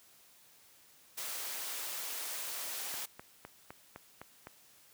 white high-pass noise, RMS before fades -40 dBFS, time 1.17-3.06 s, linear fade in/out 10 ms, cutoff 430 Hz, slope 12 dB/octave
click train, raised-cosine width 0.5 ms, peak -30 dBFS, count 7, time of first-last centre 2.94-4.471 s, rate 3.92 Hz
effects white hiss -62 dBFS RMS until 4.93 s + high-pass 60 Hz 12 dB/octave

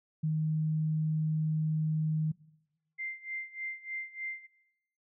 sine tone, 156.1 Hz, D#3, 6 cents sharp, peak -27 dBFS, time 0.23-2.32 s, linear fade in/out 10 ms
sine tone with tremolo, 2090 Hz, C7, 2 cents flat, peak -33 dBFS, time 2.98-4.47 s, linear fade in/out 20 ms, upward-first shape sine, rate 3.3 Hz, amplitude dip 90%
effects noise-tail reverb RT60 0.9 s tail -21 dB re dry

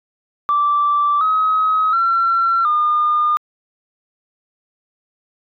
sine tone with pitch steps, 1168 / 1272 / 1357 / 1213 Hz, D6 / D#6 / E6 / D#6, -10 / +38 / +50 / -44 cents, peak -12 dBFS, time 0.49-3.37 s, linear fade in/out 0 ms, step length 720 ms, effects tanh soft clip ceiling -8 dBFS

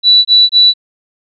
sine tone bursts, 3951 Hz, B7, in tune, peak -3 dBFS, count 3, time 0.03-0.738 s, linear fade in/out 50 ms, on 220 ms, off 24 ms, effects none

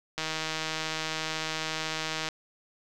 click train, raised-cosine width 0.2 ms, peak -14 dBFS, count 334, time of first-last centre 0.18-2.288 s, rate 158 Hz, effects none

